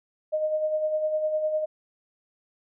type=tone with tremolo; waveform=sine; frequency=618 Hz; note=D#5; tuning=12 cents flat; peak=-21 dBFS; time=0.32-1.66 s; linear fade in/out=20 ms; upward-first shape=sine; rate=9.9 Hz; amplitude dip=50%; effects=none